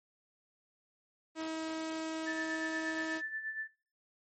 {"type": "tone", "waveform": "sawtooth", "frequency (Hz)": 319.8, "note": "D#4", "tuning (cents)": 48, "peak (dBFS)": -32, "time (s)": [1.35, 3.22], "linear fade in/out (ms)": 50}
{"type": "tone with tremolo", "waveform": "sine", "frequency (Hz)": 1760, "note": "A6", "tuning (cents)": 0, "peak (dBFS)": -34, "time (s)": [2.26, 3.68], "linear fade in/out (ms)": 20, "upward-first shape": "sine", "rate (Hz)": 8.4, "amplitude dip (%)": 60}
{"effects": ["noise-tail reverb RT60 0.4 s tail -21 dB re dry", "MP3 32 kbps"]}